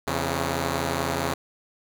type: tone pair together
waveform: 5% pulse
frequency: 84.5 / 136.9 Hz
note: E2 / C#3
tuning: +43 / -21 cents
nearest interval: minor sixth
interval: 836 cents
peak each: -16 dBFS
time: 0.07-1.34 s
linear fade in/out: 5 ms
effects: none